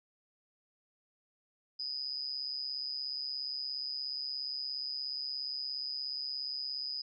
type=tone with amplitude modulation; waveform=sine; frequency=4978 Hz; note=D#8; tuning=in tune; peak=-32 dBFS; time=1.79-7.02 s; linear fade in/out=10 ms; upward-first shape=sine; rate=137 Hz; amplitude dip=75%; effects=none